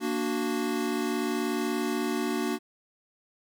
square chord, Bb augmented, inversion none, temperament equal, 233.1 / 293.7 / 370 Hz, Bb3 / D4 / F#4, 0 / 0 / 0 cents, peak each -32 dBFS, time 0-2.59 s, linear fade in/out 50 ms, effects none

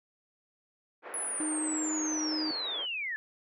pink band-pass noise, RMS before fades -44 dBFS, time 1.02-2.87 s, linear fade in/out 50 ms, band 380 to 2100 Hz, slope 24 dB/octave
sine linear sweep, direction down, 10380 to 1700 Hz, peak -32 dBFS, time 1.14-3.16 s, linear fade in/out 0 ms
triangle tone, 309.9 Hz, D#4, 7 cents flat, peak -30 dBFS, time 1.4-2.51 s, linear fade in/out 2 ms
effects none

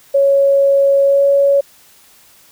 sine tone with pitch glide, 554.4 to 559.2 Hz, C#5 to C#5, 0 to +15 cents, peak -8 dBFS, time 0.14-1.61 s, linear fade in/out 10 ms, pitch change +15 cents, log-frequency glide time 1.04-1.24 s, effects white hiss -47 dBFS RMS until 2.51 s

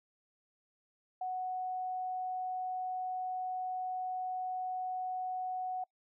sine tone, 740 Hz, F#5, in tune, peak -34 dBFS, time 1.21-5.84 s, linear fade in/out 5 ms, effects noise-tail reverb RT60 0.1 s tail -25 dB re dry

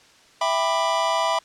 square chord, E minor seventh, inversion none, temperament just, 659.3 / 791.1 / 988.9 / 1186.7 Hz, E5 / G5 / B5 / D6, 0 / +16 / +2 / +18 cents, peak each -25 / -29 / -24 / -29 dBFS, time 0.41-1.39 s, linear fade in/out 5 ms, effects white hiss -53 dBFS RMS until 1.44 s + low-pass 6000 Hz 12 dB/octave

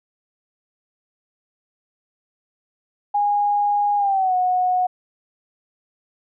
sine tone with pitch glide, 821 to 731.4 Hz, G#5 to F#5, -20 to -20 cents, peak -16 dBFS, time 3.14-4.87 s, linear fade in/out 10 ms, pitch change -200 cents, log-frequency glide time 3.97-4.35 s, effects none

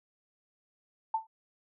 sine tone with exponential decay, 888 Hz, A5, 16 cents sharp, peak -23 dBFS, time 1.14-1.27 s, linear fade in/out 5 ms, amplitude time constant 28 ms, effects none

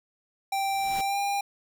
square tone with pitch glide, 784 to 802.3 Hz, G5 to G5, 0 to +40 cents, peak -26 dBFS, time 0.52-1.41 s, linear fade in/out 5 ms, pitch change +40 cents, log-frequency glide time 1.02-1.18 s
pink noise with exponential growth, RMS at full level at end -36 dBFS, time 0.55-1.01 s, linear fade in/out 1 ms, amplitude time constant 100 ms
effects none

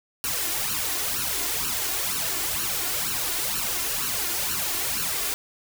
white noise with flanger, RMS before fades -27 dBFS, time 0.24-5.34 s, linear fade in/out 0 ms, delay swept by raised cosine 0.7 to 2.9 ms, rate 2.1 Hz, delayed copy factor +0.75, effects none

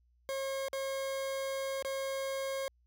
40% pulse tone with dropouts, 540 Hz, C#5, 45 cents flat, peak -33 dBFS, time 0.29-2.68 s, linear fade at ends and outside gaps 0 ms, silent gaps 0.684-0.731 / 1.825-1.848 s, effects added 60 Hz sine -66 dBFS peak until 2.86 s

